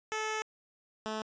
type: tone pair in turn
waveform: 10% pulse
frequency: 434.5 / 217.2 Hz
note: A4 / A3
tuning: -22 / -22 cents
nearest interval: octave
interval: 1200 cents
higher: first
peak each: -24 / -26 dBFS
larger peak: first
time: 0.12-0.42 / 1.06-1.22 s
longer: first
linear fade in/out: 0 ms
effects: resampled to 16000 Hz